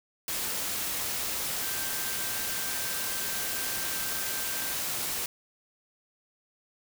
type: tone in noise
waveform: sine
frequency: 1566 Hz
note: G6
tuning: 2 cents flat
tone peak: -42 dBFS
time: 1.63-4.74 s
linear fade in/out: 2 ms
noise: white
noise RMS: -32 dBFS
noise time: 0.28-5.26 s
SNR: -13 dB
effects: none